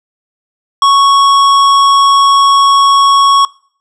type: tone with hard clipping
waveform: triangle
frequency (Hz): 1108.7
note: C#6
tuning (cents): 0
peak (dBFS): -6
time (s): 0.82-3.45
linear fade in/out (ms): 2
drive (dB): 18
effects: noise-tail reverb RT60 0.5 s tail -23 dB re dry + low-pass 8000 Hz 12 dB/octave